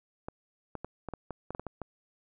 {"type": "clicks", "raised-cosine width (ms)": 1, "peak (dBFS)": -23, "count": 11, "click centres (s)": [0.285, 0.753, 0.846, 1.087, 1.137, 1.307, 1.506, 1.549, 1.596, 1.667, 1.817], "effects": []}